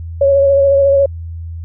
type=tone with vibrato; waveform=sine; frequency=554.4 Hz; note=C#5; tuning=in tune; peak=-7 dBFS; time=0.21-1.06 s; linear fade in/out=5 ms; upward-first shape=sine; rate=14 Hz; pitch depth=21 cents each way; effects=added 83 Hz sine -23 dBFS peak until 1.64 s